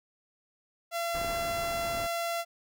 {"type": "tone", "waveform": "sawtooth", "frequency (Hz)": 680, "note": "F5", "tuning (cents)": -46, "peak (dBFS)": -26, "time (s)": [0.91, 2.45], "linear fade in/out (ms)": 50}
{"type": "low-pass noise", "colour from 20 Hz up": "pink", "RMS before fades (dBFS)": -41, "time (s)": [1.14, 2.07], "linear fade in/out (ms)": 10, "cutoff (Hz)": 1800, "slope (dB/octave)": 12}
{"type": "clicks", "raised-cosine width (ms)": 2, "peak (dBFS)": -28, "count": 2, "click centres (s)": [1.215, 1.247]}
{"effects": []}